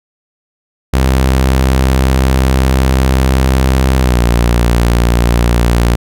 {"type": "tone with pitch glide", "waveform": "sawtooth", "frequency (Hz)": [65.41, 58.95], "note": ["C2", "A#1"], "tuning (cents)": [0, 20], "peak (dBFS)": -4, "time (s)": [0.93, 5.96], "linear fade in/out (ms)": 10, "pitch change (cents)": -180, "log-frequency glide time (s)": [3.98, 4.21], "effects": []}